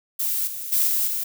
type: noise with level steps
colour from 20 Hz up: violet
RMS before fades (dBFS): -24 / -32 / -20 / -22 / -26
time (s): 0.19-1.24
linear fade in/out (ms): 10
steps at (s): 0.47 / 0.72 / 0.87 / 1.07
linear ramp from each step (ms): 5
effects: none